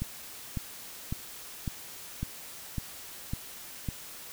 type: click train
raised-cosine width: 5 ms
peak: -19 dBFS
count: 8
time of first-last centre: 0.02-3.887 s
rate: 1.81 Hz
effects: white hiss -45 dBFS RMS until 4.32 s